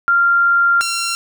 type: tone pair in turn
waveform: sine / 10% pulse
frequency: 1389 / 1369.9 Hz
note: F6 / F6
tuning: -10 / -34 cents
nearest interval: unison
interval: 24 cents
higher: first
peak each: -10 dBFS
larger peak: neither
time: 0.08-0.81 / 0.81-1.15 s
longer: first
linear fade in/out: 0 ms
effects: none